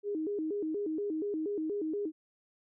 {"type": "tone with vibrato", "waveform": "sine", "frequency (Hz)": 358.6, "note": "F4", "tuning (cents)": 46, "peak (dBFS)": -31, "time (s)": [0.03, 2.12], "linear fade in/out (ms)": 50, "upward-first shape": "square", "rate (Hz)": 4.2, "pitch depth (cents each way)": 230, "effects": []}